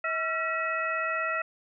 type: harmonic tone with a mistuned harmonic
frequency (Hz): 642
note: E5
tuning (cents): -46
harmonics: 1 / 2 / 3 / 4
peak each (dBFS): -34 / -30 / -32 / -35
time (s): 0.04-1.42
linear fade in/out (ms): 5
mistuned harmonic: 2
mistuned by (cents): +97
effects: none